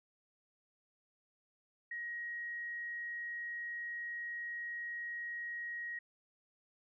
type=tone; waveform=sine; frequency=1890 Hz; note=A#6; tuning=23 cents sharp; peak=-39 dBFS; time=1.91-5.99 s; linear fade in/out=5 ms; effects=none